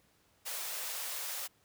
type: high-pass noise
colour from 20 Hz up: white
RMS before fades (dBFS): -39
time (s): 0.45-1.48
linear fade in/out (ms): 20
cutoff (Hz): 460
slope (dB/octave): 48
effects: pink hiss -69 dBFS RMS until 1.64 s + high-pass 60 Hz 12 dB/octave